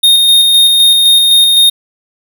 square tone with tremolo, 3694 Hz, A#7, 16 cents flat, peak -4 dBFS, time 0.03-1.7 s, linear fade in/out 10 ms, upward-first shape square, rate 3.9 Hz, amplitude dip 25%, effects none

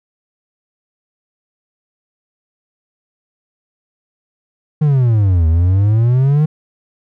triangle exponential two-way sweep, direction down then up, 156.8 to 78.8 to 156.8 Hz, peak -7 dBFS, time 4.81-6.46 s, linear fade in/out 10 ms, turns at 5.47 s, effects none

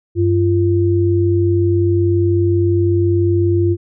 sine tone pair together, 96.62 / 344.3 Hz, G2 / F4, -25 / -25 cents, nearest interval octave + minor seventh, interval 2200 cents, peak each -14 dBFS, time 0.15-3.77 s, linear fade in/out 50 ms, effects none

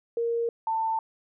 sine tone pair in turn, 466.2 / 892.4 Hz, A#4 / A5, 0 / +24 cents, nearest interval major seventh, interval 1124 cents, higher second, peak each -24 / -24 dBFS, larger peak neither, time 0.17-0.49 / 0.67-0.99 s, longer neither, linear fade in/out 2 ms, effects none

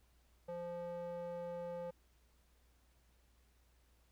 square tone with band-pass filter, 173.5 Hz, F3, 11 cents flat, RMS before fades -44 dBFS, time 0.48-1.91 s, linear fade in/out 10 ms, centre 600 Hz, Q 4.4, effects added 60 Hz sine -69 dBFS peak until 4.11 s + pink hiss -75 dBFS RMS until 4.11 s

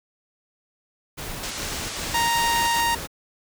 pink noise bursts, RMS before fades -33 dBFS, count 5, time 1.17-3.074 s, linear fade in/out 20 ms, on 340 ms, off 51 ms
white low-pass noise, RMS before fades -33 dBFS, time 1.43-2.81 s, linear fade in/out 5 ms, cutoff 7900 Hz, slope 24 dB/octave
sawtooth tone, 932.3 Hz, A#5, in tune, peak -16 dBFS, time 2.14-2.95 s, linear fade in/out 5 ms
effects none

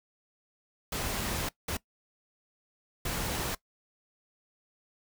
pink noise bursts at uneven times, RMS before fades -33 dBFS, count 3, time 0.92-1.49 / 1.68-1.77 / 3.05-3.55 s, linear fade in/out 5 ms, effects noise-tail reverb RT60 0.1 s tail -20 dB re dry

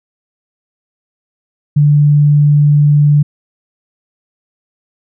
sine tone, 146.83 Hz, D3, in tune, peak -5 dBFS, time 1.76-3.23 s, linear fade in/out 10 ms, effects none

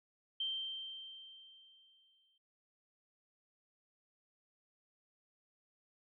sine tone with exponential decay, 3136 Hz, G7, in tune, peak -34 dBFS, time 0.4-2.38 s, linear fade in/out 5 ms, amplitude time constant 430 ms, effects none

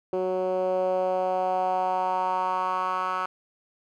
10% pulse tone with band-pass filter sweep, 185 Hz, F#3, in tune, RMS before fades -26 dBFS, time 0.13-3.26 s, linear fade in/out 2 ms, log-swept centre 430 to 1300 Hz, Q 3.4, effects none

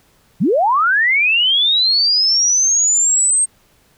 sine linear sweep, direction up, 130.81 to 8490 Hz, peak -11 dBFS, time 0.4-3.46 s, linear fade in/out 20 ms, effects pink hiss -55 dBFS RMS until 3.97 s

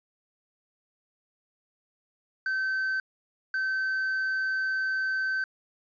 triangle tone pair in turn, 1541 / 1541 Hz, G6 / G6, -30 / -30 cents, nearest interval unison, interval 0 cents, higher neither, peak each -24 / -24 dBFS, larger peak neither, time 2.46-3 / 3.54-5.44 s, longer second, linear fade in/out 2 ms, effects resampled to 11025 Hz

